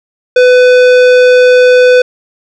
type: tone with tanh clipping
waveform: sine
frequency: 500 Hz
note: B4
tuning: 21 cents sharp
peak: -4 dBFS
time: 0.36-2.02 s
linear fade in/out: 5 ms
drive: 16 dB
effects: none